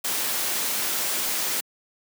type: noise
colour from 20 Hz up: white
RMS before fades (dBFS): -26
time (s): 0.04-1.61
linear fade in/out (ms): 10
effects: high-pass 200 Hz 12 dB/octave